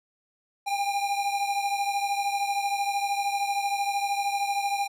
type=beating tone pair; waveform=square; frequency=800 / 813 Hz; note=G5 / G#5; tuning=+35 / -37 cents; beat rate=13 Hz; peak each=-27 / -32 dBFS; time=0.66-4.88 s; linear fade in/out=20 ms; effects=low-pass 12000 Hz 12 dB/octave